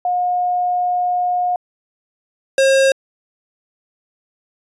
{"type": "tone pair in turn", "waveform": ["sine", "square"], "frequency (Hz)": [718, 537.9], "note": ["F5", "C5"], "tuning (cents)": [48, 48], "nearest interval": "perfect fourth", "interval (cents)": 500, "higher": "first", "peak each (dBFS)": [-15, -11], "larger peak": "second", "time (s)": [[0.05, 1.56], [2.58, 2.92]], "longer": "first", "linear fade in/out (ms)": 2, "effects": ["resampled to 22050 Hz"]}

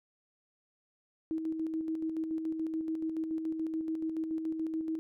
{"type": "tone with tremolo", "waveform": "sine", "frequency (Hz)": 320, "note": "D#4", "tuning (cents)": 49, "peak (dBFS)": -30, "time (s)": [1.31, 4.99], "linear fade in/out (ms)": 0, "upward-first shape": "square", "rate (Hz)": 7, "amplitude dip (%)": 40, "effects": []}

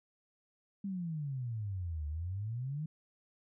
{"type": "exponential two-way sweep", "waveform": "sine", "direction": "down then up", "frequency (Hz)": [202.8, 73, 160.2], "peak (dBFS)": -35, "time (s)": [0.84, 2.86], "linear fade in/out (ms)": 5, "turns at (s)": 2.07, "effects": []}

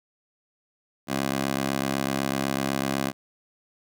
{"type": "tone with high-pass filter", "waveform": "15% pulse", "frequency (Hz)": 68, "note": "C#2", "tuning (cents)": -33, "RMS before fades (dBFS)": -27, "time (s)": [1.07, 3.13], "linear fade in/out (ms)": 50, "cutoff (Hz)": 250, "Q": 0.78, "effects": []}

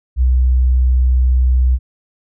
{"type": "tone", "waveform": "sine", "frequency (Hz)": 63.1, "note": "B1", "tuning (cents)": 38, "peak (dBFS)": -9, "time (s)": [0.16, 1.79], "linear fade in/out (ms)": 50, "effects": []}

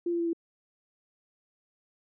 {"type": "tone with pitch steps", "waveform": "sine", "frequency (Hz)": [345.6, 341.8, 338.1, 334.4], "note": ["F4", "F4", "E4", "E4"], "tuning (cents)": [-18, -37, 44, 25], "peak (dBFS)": -26, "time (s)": [0.06, 0.332], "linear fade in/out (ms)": 5, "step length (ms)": 68, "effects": []}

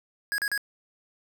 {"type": "tone bursts", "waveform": "square", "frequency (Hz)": 1657, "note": "G#6", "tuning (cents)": -4, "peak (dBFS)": -26, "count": 3, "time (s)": [0.32, 0.577], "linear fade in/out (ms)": 0, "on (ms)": 61, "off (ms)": 37, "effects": []}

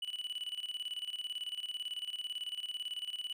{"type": "tone with tremolo", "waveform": "triangle", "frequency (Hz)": 2960, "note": "F#7", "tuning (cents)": 0, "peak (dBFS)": -34, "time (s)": [0.02, 3.33], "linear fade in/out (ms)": 5, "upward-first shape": "square", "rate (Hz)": 18, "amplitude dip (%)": 75, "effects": []}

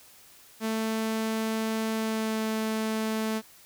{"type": "tone with pitch glide", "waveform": "sawtooth", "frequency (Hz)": [221.4, 219.5], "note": ["A3", "A3"], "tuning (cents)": [11, -4], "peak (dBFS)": -23, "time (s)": [0.6, 3.42], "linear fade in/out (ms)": 50, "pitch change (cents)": -15, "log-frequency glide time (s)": [1.93, 2.42], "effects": ["white hiss -54 dBFS RMS until 3.65 s"]}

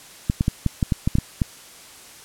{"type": "clicks", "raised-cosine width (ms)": 5, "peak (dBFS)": -6, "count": 10, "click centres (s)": [0.299, 0.409, 0.481, 0.663, 0.828, 0.922, 1.075, 1.154, 1.185, 1.418], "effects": ["white hiss -44 dBFS RMS until 2.24 s", "low-pass 11000 Hz 12 dB/octave"]}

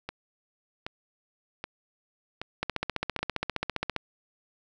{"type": "two click trains", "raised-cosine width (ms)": 0.3, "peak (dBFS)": [-12, -18], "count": [21, 5], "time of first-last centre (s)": [[2.63, 3.963], [0.09, 3.191]], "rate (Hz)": [15, 1.29], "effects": []}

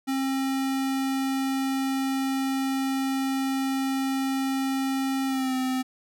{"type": "tone with pitch glide", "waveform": "square", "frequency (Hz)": [268, 258.6], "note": ["C4", "C4"], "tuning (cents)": [42, -20], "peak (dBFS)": -25, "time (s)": [0.07, 5.83], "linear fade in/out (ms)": 20, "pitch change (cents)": -62, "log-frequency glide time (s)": [5.27, 5.55], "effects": []}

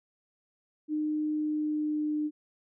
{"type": "tone with pitch glide", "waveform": "sine", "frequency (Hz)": [304.7, 301.7], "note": ["D#4", "D4"], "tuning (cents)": [-36, 47], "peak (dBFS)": -27, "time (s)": [0.88, 2.31], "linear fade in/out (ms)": 50, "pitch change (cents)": -17, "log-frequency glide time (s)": [1.3, 2.16], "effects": []}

